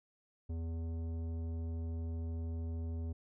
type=tone with tanh clipping; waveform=sine; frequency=82.41 Hz; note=E2; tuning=in tune; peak=-38 dBFS; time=0.49-3.13 s; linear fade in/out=10 ms; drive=13 dB; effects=none